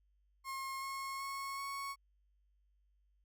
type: tone with pitch steps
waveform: 35% pulse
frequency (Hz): 1075 / 1085.6 / 1096.3 / 1107.1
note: C6 / C#6 / C#6 / C#6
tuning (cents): +47 / -36 / -20 / -3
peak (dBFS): -38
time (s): 0.44-1.96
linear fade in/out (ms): 50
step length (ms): 380
effects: added 50 Hz sine -70 dBFS peak until 3.24 s